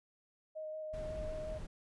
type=tone with vibrato; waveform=sine; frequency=622.3 Hz; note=D#5; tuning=in tune; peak=-40 dBFS; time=0.55-1.59 s; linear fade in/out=20 ms; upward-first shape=square; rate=5.5 Hz; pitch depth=9 cents each way
type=noise; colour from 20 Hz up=brown; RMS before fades=-44 dBFS; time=0.93-1.67 s; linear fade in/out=10 ms
effects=resampled to 24000 Hz